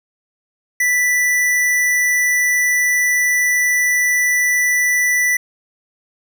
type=tone; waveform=square; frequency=1975.5 Hz; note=B6; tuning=in tune; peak=-14 dBFS; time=0.8-5.37 s; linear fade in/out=5 ms; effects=none